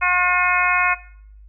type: harmonic tone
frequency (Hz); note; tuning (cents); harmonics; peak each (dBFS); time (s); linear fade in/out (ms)
359.4; F4; +50; 2 / 3 / 4 / 5 / 6 / 7; -26 / -21 / -21 / -26 / -22 / -22; 0.01-0.95; 20
effects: noise-tail reverb RT60 0.6 s tail -19 dB re dry + added 51 Hz sine -41 dBFS peak until 1.48 s